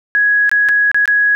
sine tone with dropouts, 1668 Hz, G#6, 7 cents sharp, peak -9 dBFS, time 0.15-1.35 s, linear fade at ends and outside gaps 0 ms, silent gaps 0.494-0.515 / 0.687-0.691 / 0.915-0.945 / 1.056-1.077 s, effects none

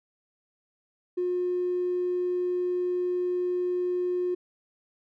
triangle tone with tanh clipping, 358.9 Hz, F4, 47 cents sharp, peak -24 dBFS, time 1.17-4.35 s, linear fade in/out 10 ms, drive 1 dB, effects none

